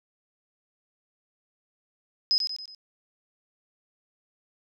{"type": "tone with echo", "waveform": "sine", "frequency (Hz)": 5060, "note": "D#8", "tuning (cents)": 28, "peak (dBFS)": -19, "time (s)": [2.31, 2.38], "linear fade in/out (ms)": 0, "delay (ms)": 92, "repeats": 4, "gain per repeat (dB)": -6, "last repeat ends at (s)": 2.748, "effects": []}